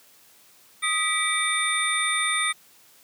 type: tone cluster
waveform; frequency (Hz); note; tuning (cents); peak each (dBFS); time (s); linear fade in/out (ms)
sine; 1248 / 1955 / 2308 / 3624 / 9140; D#6 / B6 / D7 / A#7 / D9; +5 / -18 / -31 / -50 / -48; -28; 0.82-2.53; 20
effects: white hiss -55 dBFS RMS until 3.03 s + high-pass 100 Hz 12 dB/octave